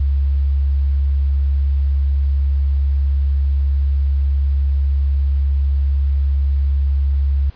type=tone; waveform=sine; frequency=69.3 Hz; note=C#2; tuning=in tune; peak=-13 dBFS; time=0-7.5 s; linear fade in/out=5 ms; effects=pink hiss -49 dBFS RMS until 7.55 s + resampled to 11025 Hz